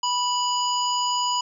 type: harmonic tone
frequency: 984 Hz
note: B5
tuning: 7 cents flat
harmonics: 1 / 3 / 5 / 7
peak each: -23 / -28 / -30 / -31 dBFS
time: 0.03-1.41 s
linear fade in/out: 5 ms
effects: 10-bit